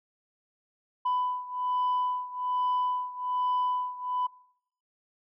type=beating tone pair; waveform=sine; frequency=997 / 998.2 Hz; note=B5 / B5; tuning=+16 / +18 cents; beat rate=1.2 Hz; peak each=-27 / -30 dBFS; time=1.05-4.27 s; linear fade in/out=10 ms; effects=noise-tail reverb RT60 0.7 s tail -24 dB re dry + tanh soft clip ceiling -22 dBFS